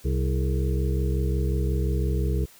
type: harmonic tone with a mistuned harmonic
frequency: 65.5 Hz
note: C2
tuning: 2 cents sharp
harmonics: 1 / 2 / 3 / 5 / 6 / 7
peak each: -23 / -28 / -34 / -35 / -34 / -37 dBFS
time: 0.04-2.46 s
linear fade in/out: 20 ms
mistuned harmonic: 6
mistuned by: +84 cents
effects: white hiss -52 dBFS RMS until 2.59 s